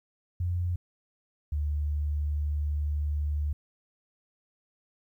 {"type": "tone pair in turn", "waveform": "sine", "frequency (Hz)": [88, 74], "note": ["F2", "D2"], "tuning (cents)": [14, 14], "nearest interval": "minor third", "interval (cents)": 300, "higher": "first", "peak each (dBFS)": -26, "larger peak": "neither", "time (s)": [[0.4, 0.76], [1.52, 3.53]], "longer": "second", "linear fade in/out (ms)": 5, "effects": ["11-bit"]}